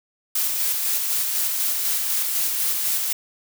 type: noise with tremolo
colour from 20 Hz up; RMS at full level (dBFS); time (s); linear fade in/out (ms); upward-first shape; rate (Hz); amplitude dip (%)
blue; -22; 0.35-3.13; 5; square; 4; 25
effects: none